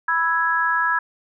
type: chord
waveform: sine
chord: E major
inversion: second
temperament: equal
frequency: 987.8 / 1318.5 / 1661.2 Hz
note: B5 / E6 / G#6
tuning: 0 / 0 / 0 cents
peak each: -23 / -23 / -20 dBFS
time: 0.08-0.99 s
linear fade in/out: 5 ms
effects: none